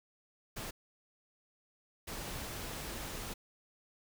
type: noise bursts at uneven times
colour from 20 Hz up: pink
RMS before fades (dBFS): -42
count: 2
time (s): 0.56-0.71 / 2.07-3.34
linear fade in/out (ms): 10
effects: none